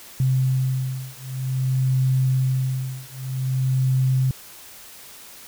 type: beating tone pair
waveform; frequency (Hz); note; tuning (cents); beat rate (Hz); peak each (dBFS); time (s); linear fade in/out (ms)
sine; 130.3 / 130.82; C3 / C3; -7 / 0; 0.52; -22; 0.2-4.31; 2
effects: white hiss -43 dBFS RMS until 5.47 s